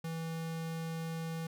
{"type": "tone", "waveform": "square", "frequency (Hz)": 163.5, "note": "E3", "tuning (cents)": -14, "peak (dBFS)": -37, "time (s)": [0.04, 1.47], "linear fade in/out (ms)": 5, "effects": []}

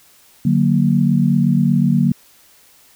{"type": "chord", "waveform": "sine", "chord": "D augmented", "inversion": "none", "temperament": "equal with one note detuned", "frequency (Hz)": [147.85, 185, 233.1], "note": ["D3", "F#3", "A#3"], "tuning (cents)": [12, 0, 0], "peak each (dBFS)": -16, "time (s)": [0.45, 2.12], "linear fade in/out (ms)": 5, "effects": ["white hiss -50 dBFS RMS until 2.95 s"]}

